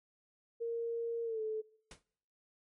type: tone with pitch glide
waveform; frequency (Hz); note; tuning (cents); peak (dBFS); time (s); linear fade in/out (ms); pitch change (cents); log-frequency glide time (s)
sine; 464.2 to 435.6; A#4 to A4; -7 to -17; -34; 0.6-1.62; 20; -110; 1.24-1.41
type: noise with exponential decay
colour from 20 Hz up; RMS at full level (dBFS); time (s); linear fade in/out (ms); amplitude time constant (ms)
pink; -47; 1.91-2.03; 2; 26
effects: noise-tail reverb RT60 0.9 s tail -26 dB re dry + MP3 48 kbps